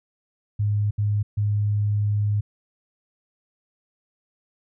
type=tone bursts at uneven times; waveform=sine; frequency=103.83 Hz; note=G#2; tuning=in tune; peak=-19 dBFS; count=3; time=0.59-0.91 / 0.98-1.23 / 1.37-2.41 s; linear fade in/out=10 ms; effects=none